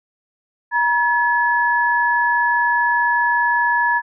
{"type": "tone pair together", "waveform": "sine", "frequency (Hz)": [953.9, 1709], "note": ["A#5", "G#6"], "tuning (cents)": [40, 49], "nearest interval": "minor seventh", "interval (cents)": 1009, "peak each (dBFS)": -17, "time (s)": [0.71, 4.02], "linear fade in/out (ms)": 50, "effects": []}